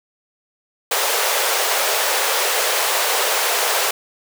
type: high-pass noise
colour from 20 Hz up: pink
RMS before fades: -19 dBFS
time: 0.91-3.91 s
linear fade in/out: 5 ms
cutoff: 430 Hz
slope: 48 dB/octave
effects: none